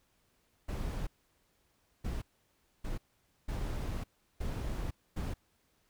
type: noise bursts at uneven times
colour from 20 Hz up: brown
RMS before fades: -36 dBFS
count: 6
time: 0.68-1.07 / 2.04-2.22 / 2.84-2.98 / 3.48-4.04 / 4.4-4.91 / 5.16-5.34 s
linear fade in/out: 10 ms
effects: pink hiss -73 dBFS RMS until 5.89 s